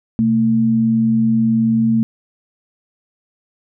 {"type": "tone pair together", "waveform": "sine", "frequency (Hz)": [126.16, 224.8], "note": ["B2", "A3"], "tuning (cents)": [37, 37], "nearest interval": "minor seventh", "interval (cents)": 1000, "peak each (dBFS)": [-22, -12], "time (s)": [0.19, 2.03], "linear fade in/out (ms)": 0, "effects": []}